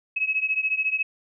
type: beating tone pair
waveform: sine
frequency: 2562 / 2576 Hz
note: E7 / E7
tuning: -50 / -41 cents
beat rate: 14 Hz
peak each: -24 / -26 dBFS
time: 0.16-1.03 s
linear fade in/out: 10 ms
effects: none